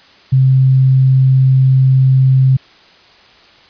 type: tone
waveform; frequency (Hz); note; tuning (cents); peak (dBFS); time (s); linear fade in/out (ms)
sine; 131.8; C3; +13; -6; 0.32-2.57; 10
effects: white hiss -44 dBFS RMS until 3.69 s + resampled to 11025 Hz